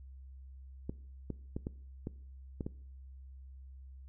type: clicks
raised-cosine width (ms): 3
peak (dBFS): -24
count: 7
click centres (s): 0.895 / 1.303 / 1.565 / 1.669 / 2.071 / 2.608 / 2.665
effects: noise-tail reverb RT60 0.6 s tail -21 dB re dry + added 66 Hz sine -48 dBFS peak until 4.08 s

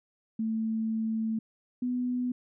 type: tone pair in turn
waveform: sine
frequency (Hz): 222 / 248.2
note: A3 / B3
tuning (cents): +16 / +9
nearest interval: major second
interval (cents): 193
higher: second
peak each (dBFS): -27 / -27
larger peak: neither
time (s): 0.39-1.39 / 1.82-2.32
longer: first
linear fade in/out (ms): 5
effects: none

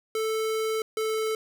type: tone pair in turn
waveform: square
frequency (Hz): 440 / 438.3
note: A4 / A4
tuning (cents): 0 / -7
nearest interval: unison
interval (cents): 7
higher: first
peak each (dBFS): -26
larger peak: neither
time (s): 0.15-0.82 / 0.97-1.35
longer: first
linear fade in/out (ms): 2
effects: none

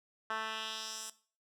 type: tone with band-pass filter sweep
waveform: 10% pulse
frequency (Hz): 220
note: A3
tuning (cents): 0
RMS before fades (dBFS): -40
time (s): 0.3-1.1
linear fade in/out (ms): 2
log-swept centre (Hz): 1500 to 8300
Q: 1.7
effects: noise-tail reverb RT60 0.4 s tail -17 dB re dry

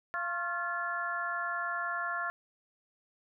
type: harmonic tone with a mistuned harmonic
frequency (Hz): 345.7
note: F4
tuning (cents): -18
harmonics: 2 / 3 / 4 / 5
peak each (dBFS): -40 / -38 / -35 / -37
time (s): 0.14-2.3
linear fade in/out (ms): 0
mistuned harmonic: 3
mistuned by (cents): +67
effects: none

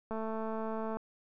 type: click train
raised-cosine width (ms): 1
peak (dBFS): -25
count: 191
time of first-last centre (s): 0.11-0.97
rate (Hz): 221
effects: none

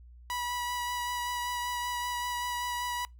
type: tone with vibrato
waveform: sawtooth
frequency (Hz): 976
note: B5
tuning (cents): -21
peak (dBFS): -28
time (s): 0.3-3.05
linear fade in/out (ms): 0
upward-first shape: sine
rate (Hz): 5.2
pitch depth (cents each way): 12
effects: noise-tail reverb RT60 0.2 s tail -25 dB re dry + added 60 Hz sine -49 dBFS peak until 3.19 s

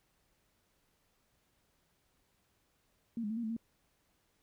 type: tone with pitch steps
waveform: sine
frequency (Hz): 231.1 / 207.7 / 222 / 235.5 / 219.6 / 229.3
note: A#3 / G#3 / A3 / A#3 / A3 / A#3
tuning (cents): -15 / 0 / +16 / +18 / -3 / -28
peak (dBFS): -34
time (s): 3.17-3.566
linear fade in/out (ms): 2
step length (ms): 66
effects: pink hiss -75 dBFS RMS until 4.42 s

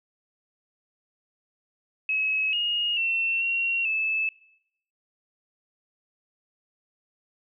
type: tone with pitch steps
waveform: sine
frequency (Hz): 2569 / 2862 / 2701 / 2740 / 2616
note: E7 / F7 / E7 / F7 / E7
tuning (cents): -45 / +42 / +42 / -34 / -14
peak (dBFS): -23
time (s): 2.09-4.29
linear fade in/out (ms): 2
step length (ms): 440
effects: noise-tail reverb RT60 0.8 s tail -22 dB re dry

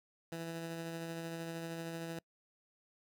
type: tone with tremolo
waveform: 15% pulse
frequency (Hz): 165.7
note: E3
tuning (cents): +9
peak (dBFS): -33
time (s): 0.32-2.19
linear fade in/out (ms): 2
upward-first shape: sine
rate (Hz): 13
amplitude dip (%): 25
effects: noise-tail reverb RT60 0.1 s tail -26 dB re dry

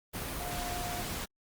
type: tone in noise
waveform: sine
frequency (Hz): 710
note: F5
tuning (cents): +28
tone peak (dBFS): -39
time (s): 0.39-1.03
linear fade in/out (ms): 20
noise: pink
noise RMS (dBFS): -37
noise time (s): 0.13-1.26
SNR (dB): -5
effects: Opus 32 kbps

